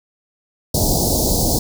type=band-stop noise; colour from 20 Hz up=pink; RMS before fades=-17 dBFS; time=0.74-1.59 s; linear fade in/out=5 ms; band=810 to 4300 Hz; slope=48 dB/octave; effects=none